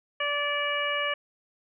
harmonic tone, 580 Hz, D5, 22 cents flat, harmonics 1 / 2 / 3 / 4 / 5, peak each -32 / -32 / -32 / -32 / -32 dBFS, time 0.2-1.14 s, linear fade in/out 5 ms, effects none

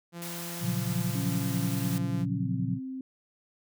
sawtooth tone, 171.4 Hz, F3, 32 cents flat, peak -34 dBFS, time 0.12-2.26 s, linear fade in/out 50 ms
white high-pass noise, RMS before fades -40 dBFS, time 0.22-1.98 s, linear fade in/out 0 ms, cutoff 670 Hz, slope 48 dB/octave
sine chord, Gb major seventh, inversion first, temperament equal, 116.54 / 138.59 / 174.61 / 185 Hz, Bb2 / Db3 / F3 / Gb3, 0 / 0 / 0 / 0 cents, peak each -32 / -34 / -33 / -34 dBFS, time 0.6-2.8 s, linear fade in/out 50 ms
sine tone with pitch glide, 277.2 to 261.9 Hz, C#4 to C4, 0 to +2 cents, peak -34 dBFS, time 1.15-3.01 s, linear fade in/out 2 ms, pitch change -98 cents, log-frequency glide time 2.38-2.45 s
effects none

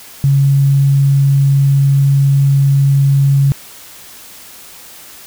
sine tone, 138.59 Hz, C#3, in tune, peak -7 dBFS, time 0.24-3.52 s, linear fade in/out 0 ms, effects white hiss -36 dBFS RMS until 5.26 s

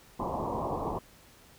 white low-pass noise, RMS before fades -33 dBFS, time 0.19-0.99 s, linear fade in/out 10 ms, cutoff 1100 Hz, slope 96 dB/octave, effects pink hiss -57 dBFS RMS until 1.58 s

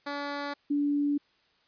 10% pulse / sine tone pair in turn, 286 / 288.7 Hz, D4 / D4, -46 / -30 cents, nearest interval unison, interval 16 cents, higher second, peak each -24 dBFS, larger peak neither, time 0.06-0.54 / 0.7-1.18 s, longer neither, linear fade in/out 10 ms, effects white hiss -67 dBFS RMS until 1.67 s + resampled to 11025 Hz

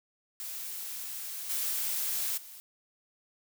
blue noise with level steps, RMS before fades -39 / -32 / -48 dBFS, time 0.4-2.6 s, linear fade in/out 0 ms, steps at 1.49 / 2.37 s, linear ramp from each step 10 ms, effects none

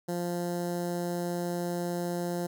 15% pulse tone with notch filter, 174.61 Hz, F3, in tune, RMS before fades -32 dBFS, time 0.08-2.47 s, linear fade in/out 10 ms, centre 2500 Hz, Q 0.53, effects none

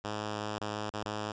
5% pulse tone with dropouts, 105.7 Hz, G#2, 31 cents sharp, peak -23 dBFS, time 0.04-1.32 s, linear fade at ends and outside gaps 5 ms, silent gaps 0.585-0.611 / 0.901-0.937 / 1.031-1.055 s, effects resampled to 16000 Hz

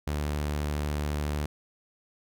sawtooth tone, 74 Hz, D2, 14 cents sharp, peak -24 dBFS, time 0.07-1.46 s, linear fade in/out 5 ms, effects none

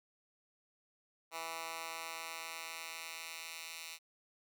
10% pulse tone with high-pass filter sweep, 164 Hz, E3, 9 cents flat, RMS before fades -45 dBFS, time 1.31-3.99 s, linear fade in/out 50 ms, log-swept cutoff 980 to 2800 Hz, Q 0.94, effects none

